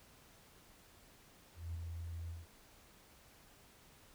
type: tone with ADSR envelope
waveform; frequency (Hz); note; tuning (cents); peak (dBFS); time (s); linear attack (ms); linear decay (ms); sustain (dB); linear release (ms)
sine; 83.9; E2; +31; -37; 1.54-2.48; 210; 3; -4; 180
effects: tanh soft clip ceiling -33 dBFS + pink hiss -63 dBFS RMS until 4.14 s